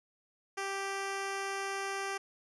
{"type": "tone", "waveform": "10% pulse", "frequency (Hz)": 392, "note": "G4", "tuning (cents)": 0, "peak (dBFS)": -26, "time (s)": [0.57, 2.18], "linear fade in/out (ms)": 10, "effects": ["resampled to 22050 Hz"]}